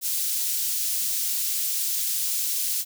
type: high-pass noise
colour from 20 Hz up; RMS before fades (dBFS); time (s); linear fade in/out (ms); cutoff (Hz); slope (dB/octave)
white; -26; 0.01-2.85; 50; 4500; 12
effects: none